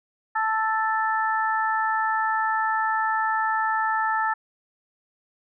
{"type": "harmonic tone", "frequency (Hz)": 440, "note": "A4", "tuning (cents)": 0, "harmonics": [2, 3, 4], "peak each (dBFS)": [-24, -26, -27], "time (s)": [0.35, 4.34], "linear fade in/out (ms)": 10, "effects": []}